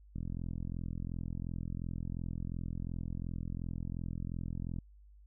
click train, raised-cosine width 5 ms, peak -27 dBFS, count 199, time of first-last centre 0.16-4.786 s, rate 42.8 Hz, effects added 50 Hz sine -55 dBFS peak until 5.26 s

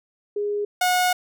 sine / sawtooth tone pair in turn, 412.3 / 726.7 Hz, G#4 / F#5, -13 / -31 cents, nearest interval minor seventh, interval 982 cents, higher second, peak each -22 / -14 dBFS, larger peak second, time 0.36-0.65 / 0.81-1.13 s, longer second, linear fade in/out 5 ms, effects none

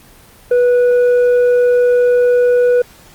sine tone with tanh clipping, 490 Hz, B4, 14 cents flat, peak -9 dBFS, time 0.51-2.82 s, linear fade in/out 5 ms, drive 4 dB, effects pink hiss -43 dBFS RMS until 3.14 s + Opus 24 kbps

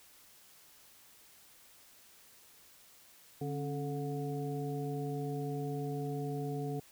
harmonic tone with a mistuned harmonic, 145 Hz, D3, 22 cents flat, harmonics 1 / 2 / 3 / 5, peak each -37 / -41 / -40 / -45 dBFS, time 3.41-6.8 s, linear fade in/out 5 ms, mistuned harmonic 2, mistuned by -95 cents, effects white hiss -60 dBFS RMS until 6.91 s

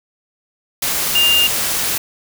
sine tone in noise, 2807 Hz, F7, 8 cents sharp, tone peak -11 dBFS, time 1.15-1.47 s, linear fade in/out 5 ms, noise white, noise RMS -19 dBFS, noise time 0.82-1.98 s, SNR +5 dB, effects none

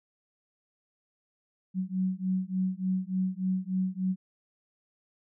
sine beating tone pair, 185 / 188.4 Hz, F#3 / F#3, 0 / +32 cents, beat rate 3.4 Hz, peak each -30 / -30 dBFS, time 1.74-4.16 s, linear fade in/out 50 ms, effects none

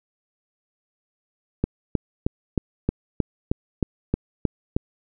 click train, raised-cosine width 3 ms, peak -7 dBFS, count 11, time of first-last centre 1.64-4.765 s, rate 3.2 Hz, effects none

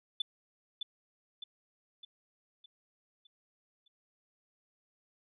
sine tone with echo, 3500 Hz, A7, 10 cents flat, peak -28 dBFS, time 0.2-0.22 s, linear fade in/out 5 ms, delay 610 ms, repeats 6, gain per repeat -6 dB, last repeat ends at 3.88 s, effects tanh soft clip ceiling -24 dBFS

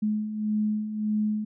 sine beating tone pair, 211.4 / 213.1 Hz, G#3 / G#3, +31 / +45 cents, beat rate 1.7 Hz, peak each -32 / -25 dBFS, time 0.02-1.45 s, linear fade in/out 10 ms, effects none

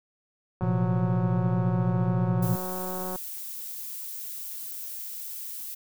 click train, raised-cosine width 1 ms, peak -22 dBFS, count 470, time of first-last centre 0.61-3.159 s, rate 184 Hz
triangle chord, Bb suspended second, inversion none, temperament equal, 116.54 / 130.81 / 174.61 Hz, Bb2 / C3 / F3, 0 / 0 / 0 cents, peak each -24 / -29 / -24 dBFS, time 0.62-2.56 s, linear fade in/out 5 ms
violet noise, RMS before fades -37 dBFS, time 2.42-5.75 s, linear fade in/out 10 ms
effects none

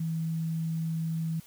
sine tone, 162.4 Hz, E3, 26 cents flat, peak -28 dBFS, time 0-1.4 s, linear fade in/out 5 ms, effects white hiss -55 dBFS RMS until 1.46 s

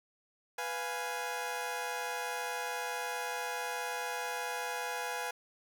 20% pulse chord, F diminished, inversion second, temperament equal, 493.9 / 698.5 / 830.6 Hz, Cb5 / F5 / Ab5, 0 / 0 / 0 cents, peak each -35 / -37 / -33 dBFS, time 0.58-5.31 s, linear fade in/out 5 ms, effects none

